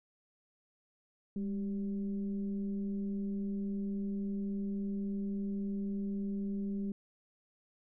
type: tone with frequency modulation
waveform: sine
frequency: 200.8 Hz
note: G3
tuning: 42 cents sharp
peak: -33 dBFS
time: 1.36-6.92 s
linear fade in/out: 2 ms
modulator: 189 Hz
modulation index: 0.46
effects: none